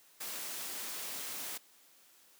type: noise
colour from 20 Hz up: white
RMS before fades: -41 dBFS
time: 0.2-1.58 s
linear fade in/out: 10 ms
effects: white hiss -63 dBFS RMS until 2.39 s + high-pass 200 Hz 12 dB/octave